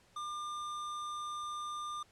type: tone with tanh clipping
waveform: sine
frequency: 1200 Hz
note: D6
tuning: 37 cents sharp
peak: -40 dBFS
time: 0.16-2.03 s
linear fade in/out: 5 ms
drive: 17 dB
effects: pink hiss -66 dBFS RMS until 2.11 s + low-pass 9000 Hz 12 dB/octave